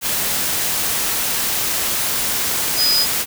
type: tone in noise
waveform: sine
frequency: 4978 Hz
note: D#8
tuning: in tune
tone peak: -14 dBFS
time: 2.76-3.07 s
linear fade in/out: 50 ms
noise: white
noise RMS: -20 dBFS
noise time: 0.01-3.26 s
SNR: +3 dB
effects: none

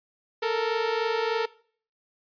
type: tone pair together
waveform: sawtooth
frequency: 440 / 463.3 Hz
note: A4 / A#4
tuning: 0 / -11 cents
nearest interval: minor second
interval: 89 cents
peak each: -23 dBFS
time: 0.42-1.46 s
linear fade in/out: 10 ms
effects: noise-tail reverb RT60 0.5 s tail -21 dB re dry + resampled to 11025 Hz

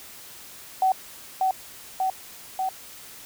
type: tone with echo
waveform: sine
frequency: 757 Hz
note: F#5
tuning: 39 cents sharp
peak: -17 dBFS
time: 0.82-0.92 s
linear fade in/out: 2 ms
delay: 590 ms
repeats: 3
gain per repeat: -2 dB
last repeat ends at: 2.69 s
effects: white hiss -44 dBFS RMS until 3.25 s

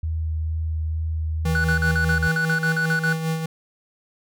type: tone with vibrato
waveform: sine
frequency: 79.5 Hz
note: D#2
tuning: 38 cents sharp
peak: -22 dBFS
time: 0.03-2.28 s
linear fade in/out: 5 ms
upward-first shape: sine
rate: 2.2 Hz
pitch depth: 13 cents each way
type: tone with tremolo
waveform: square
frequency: 161.2 Hz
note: E3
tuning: 38 cents flat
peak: -21 dBFS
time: 1.45-3.46 s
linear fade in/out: 5 ms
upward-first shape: sine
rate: 5 Hz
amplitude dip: 50%
type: tone bursts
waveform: triangle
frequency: 1480 Hz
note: F#6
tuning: in tune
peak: -18 dBFS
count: 12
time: 1.55-3.127 s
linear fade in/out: 2 ms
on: 92 ms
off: 43 ms
effects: none

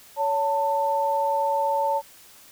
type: tone pair together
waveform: sine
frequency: 562 / 892.1 Hz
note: C#5 / A5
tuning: +24 / +24 cents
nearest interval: minor sixth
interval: 800 cents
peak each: -25 / -22 dBFS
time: 0.16-2.02 s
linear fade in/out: 50 ms
effects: white hiss -50 dBFS RMS until 2.51 s

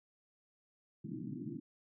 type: band-pass noise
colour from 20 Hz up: white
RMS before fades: -43 dBFS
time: 1.04-1.6 s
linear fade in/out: 10 ms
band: 120 to 340 Hz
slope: 96 dB/octave
effects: none

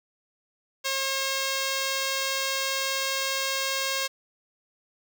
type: tone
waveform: 5% pulse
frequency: 539 Hz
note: C#5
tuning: 49 cents flat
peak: -14 dBFS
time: 0.84-4.08 s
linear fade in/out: 20 ms
effects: none

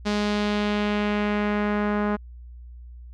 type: tone with low-pass filter sweep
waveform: sawtooth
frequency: 207.7 Hz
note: G#3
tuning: in tune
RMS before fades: -24 dBFS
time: 0.05-2.17 s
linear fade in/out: 20 ms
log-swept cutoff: 5000 to 1400 Hz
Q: 1.4
effects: added 60 Hz sine -39 dBFS peak until 3.13 s

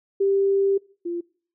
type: tone pair in turn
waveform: sine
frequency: 393.5 / 344.9 Hz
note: G4 / F4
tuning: +7 / -22 cents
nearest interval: major second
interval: 229 cents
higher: first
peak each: -17 / -25 dBFS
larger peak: first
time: 0.2-0.78 / 1.05-1.21 s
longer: first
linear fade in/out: 10 ms
effects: noise-tail reverb RT60 0.5 s tail -24 dB re dry

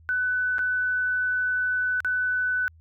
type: tone with dropouts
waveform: sine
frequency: 1498 Hz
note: F#6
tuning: 21 cents sharp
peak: -22 dBFS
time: 0.09-2.68 s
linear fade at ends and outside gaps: 0 ms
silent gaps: 0.583-0.591 / 2.004-2.047 s
effects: added 81 Hz sine -50 dBFS peak until 2.8 s

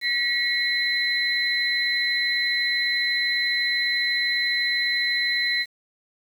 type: tone cluster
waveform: sine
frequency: 1929 / 2177 / 4043 Hz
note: B6 / C#7 / B7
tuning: -41 / -32 / +40 cents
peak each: -24 / -27 / -25 dBFS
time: 0.01-5.66 s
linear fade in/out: 50 ms
effects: 8-bit

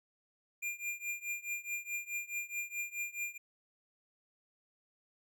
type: tone with tremolo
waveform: square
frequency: 2400 Hz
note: D7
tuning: 37 cents sharp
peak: -34 dBFS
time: 0.62-3.38 s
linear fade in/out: 10 ms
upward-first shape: triangle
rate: 4.7 Hz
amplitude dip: 95%
effects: none

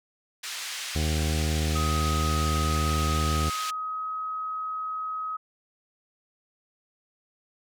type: band-pass noise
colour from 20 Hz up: pink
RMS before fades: -35 dBFS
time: 0.43-3.71 s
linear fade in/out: 10 ms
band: 2100 to 7800 Hz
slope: 12 dB/octave
type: harmonic tone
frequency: 77.78 Hz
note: D#2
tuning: in tune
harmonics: 1 / 2 / 3 / 4 / 5 / 6 / 7 / 9 / 10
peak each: -25 / -31 / -35 / -37 / -39 / -41 / -42 / -44 / -45 dBFS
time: 0.95-3.5 s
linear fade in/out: 10 ms
type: tone with pitch glide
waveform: sine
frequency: 1260 to 1268.8 Hz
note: D#6 to D#6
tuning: +21 to +33 cents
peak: -29 dBFS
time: 1.75-5.37 s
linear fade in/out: 10 ms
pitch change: +12 cents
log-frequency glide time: 3.67-4.06 s
effects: none

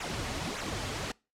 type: noise with flanger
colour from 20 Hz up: pink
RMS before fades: -35 dBFS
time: 0-1.12 s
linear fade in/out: 5 ms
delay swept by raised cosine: 0.21 to 5.91 ms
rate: 1.7 Hz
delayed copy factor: -0.7
effects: noise-tail reverb RT60 0.3 s tail -25 dB re dry + low-pass 7000 Hz 12 dB/octave

